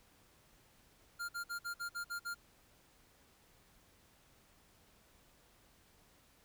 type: tone bursts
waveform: square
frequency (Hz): 1400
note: F6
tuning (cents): +4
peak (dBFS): -39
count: 8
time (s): 1.19-2.347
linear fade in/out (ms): 20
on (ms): 100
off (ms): 51
effects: pink hiss -67 dBFS RMS until 6.44 s